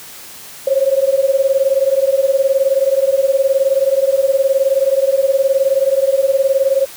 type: beating tone pair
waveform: sine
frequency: 532 / 551 Hz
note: C5 / C#5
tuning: +29 / -11 cents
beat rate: 19 Hz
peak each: -14 dBFS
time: 0.67-6.86 s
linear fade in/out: 5 ms
effects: white hiss -35 dBFS RMS until 6.96 s + high-pass 60 Hz 12 dB/octave